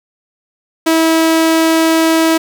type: tone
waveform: sawtooth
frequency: 324.3 Hz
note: E4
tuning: 28 cents flat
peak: -5 dBFS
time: 0.86-2.38 s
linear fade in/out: 10 ms
effects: 7-bit